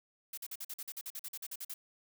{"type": "noise bursts", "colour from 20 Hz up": "blue", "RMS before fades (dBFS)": -42, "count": 16, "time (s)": [0.33, 1.74], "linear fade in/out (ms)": 5, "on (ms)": 45, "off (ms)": 46, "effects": []}